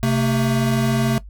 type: tone pair together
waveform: square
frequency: 130.96 / 224.4 Hz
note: C3 / A3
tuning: +2 / +34 cents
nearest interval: major sixth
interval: 932 cents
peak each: -20 dBFS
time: 0.03-1.18 s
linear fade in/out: 0 ms
effects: noise-tail reverb RT60 0.1 s tail -17 dB re dry + added 50 Hz sine -35 dBFS peak until 1.29 s